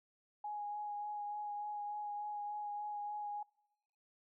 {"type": "tone with vibrato", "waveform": "sine", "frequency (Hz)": 830.6, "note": "G#5", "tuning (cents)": 0, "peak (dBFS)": -39, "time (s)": [0.44, 3.43], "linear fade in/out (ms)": 5, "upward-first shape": "sine", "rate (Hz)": 3.4, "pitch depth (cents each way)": 14, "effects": ["noise-tail reverb RT60 1.0 s tail -26 dB re dry"]}